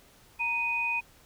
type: tone pair together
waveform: sine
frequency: 932.3 / 2489 Hz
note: A#5 / D#7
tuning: 0 / 0 cents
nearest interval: octave + perfect fourth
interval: 1700 cents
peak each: -34 / -27 dBFS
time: 0.39-1.01 s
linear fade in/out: 20 ms
effects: pink hiss -58 dBFS RMS until 1.25 s